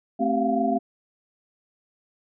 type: tone cluster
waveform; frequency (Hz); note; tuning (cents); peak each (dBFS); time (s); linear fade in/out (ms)
sine; 220.7 / 263.5 / 386.2 / 687 / 713; A3 / C4 / G4 / F5 / F5; +5 / +12 / -26 / -29 / +36; -27 / -25 / -30 / -24 / -31; 0.19-0.79; 20
effects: none